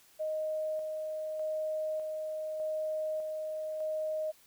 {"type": "tone with tremolo", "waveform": "sine", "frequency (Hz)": 622.3, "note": "D#5", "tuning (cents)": 0, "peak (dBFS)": -31, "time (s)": [0.19, 4.32], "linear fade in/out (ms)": 20, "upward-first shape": "square", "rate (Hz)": 0.83, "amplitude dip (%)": 30, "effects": ["white hiss -62 dBFS RMS until 4.46 s"]}